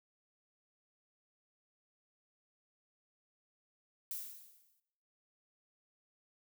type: noise with exponential decay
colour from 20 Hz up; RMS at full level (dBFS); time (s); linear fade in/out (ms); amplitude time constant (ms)
violet; -39; 4.11-4.8; 1; 150
effects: noise-tail reverb RT60 0.8 s tail -17 dB re dry